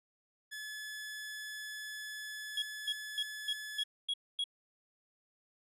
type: tone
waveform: sawtooth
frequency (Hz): 1717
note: A6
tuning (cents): -43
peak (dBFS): -38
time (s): 0.51-3.84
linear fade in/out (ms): 20
type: tone bursts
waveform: triangle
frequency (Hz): 3322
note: G#7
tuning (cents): 0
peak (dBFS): -30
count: 7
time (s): 2.57-4.441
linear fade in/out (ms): 5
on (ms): 53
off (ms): 250
effects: resampled to 32000 Hz